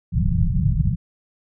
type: low-pass noise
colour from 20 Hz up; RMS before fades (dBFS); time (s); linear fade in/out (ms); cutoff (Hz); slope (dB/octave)
white; -19; 0.12-0.96; 20; 180; 96
effects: none